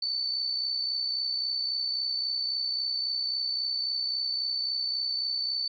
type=tone with amplitude modulation; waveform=sine; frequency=4513 Hz; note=C#8; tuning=30 cents sharp; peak=-25 dBFS; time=0.02-5.68 s; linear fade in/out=5 ms; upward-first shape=sine; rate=63.7 Hz; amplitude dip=50%; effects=none